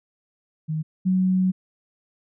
sine tone pair in turn, 156.4 / 185.99 Hz, D#3 / F#3, +9 / +9 cents, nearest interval minor third, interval 300 cents, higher second, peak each -23 / -17 dBFS, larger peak second, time 0.68-0.83 / 1.05-1.52 s, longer second, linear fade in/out 20 ms, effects none

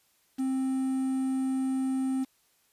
triangle tone with quantisation, 263.5 Hz, C4, 12 cents sharp, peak -24 dBFS, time 0.38-2.25 s, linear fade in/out 20 ms, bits 8, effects white hiss -68 dBFS RMS until 2.72 s + resampled to 32000 Hz

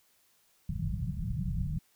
white low-pass noise, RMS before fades -33 dBFS, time 0.69-1.79 s, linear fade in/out 5 ms, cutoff 190 Hz, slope 96 dB/octave, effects white hiss -68 dBFS RMS until 1.95 s

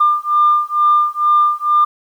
sine beating tone pair, 1198 / 1200.2 Hz, D6 / D6, +34 / +37 cents, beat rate 2.2 Hz, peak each -13 dBFS, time 0-1.85 s, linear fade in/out 10 ms, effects tanh soft clip ceiling -3 dBFS + 8-bit

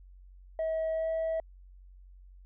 sine tone with pitch glide, 642 to 648 Hz, E5 to E5, -46 to -30 cents, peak -26 dBFS, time 0.59-1.4 s, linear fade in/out 2 ms, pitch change +16 cents, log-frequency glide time 0.93-1.09 s, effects tanh soft clip ceiling -27 dBFS + added 46 Hz sine -50 dBFS peak until 2.45 s

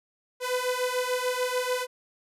sawtooth beating tone pair, 498 / 504.8 Hz, B4 / B4, +14 / +38 cents, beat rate 6.8 Hz, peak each -25 dBFS, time 0.4-1.87 s, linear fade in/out 50 ms, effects resampled to 32000 Hz

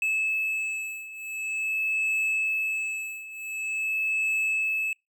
triangle beating tone pair, 2604 / 2604.46 Hz, E7 / E7, -22 / -22 cents, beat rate 0.46 Hz, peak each -26 / -29 dBFS, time 0.02-4.93 s, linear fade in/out 2 ms, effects noise-tail reverb RT60 0.2 s tail -25 dB re dry

